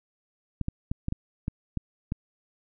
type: clicks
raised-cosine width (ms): 5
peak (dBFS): -16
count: 8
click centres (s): 0.613 / 0.684 / 0.915 / 1.084 / 1.124 / 1.481 / 1.773 / 2.121
effects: none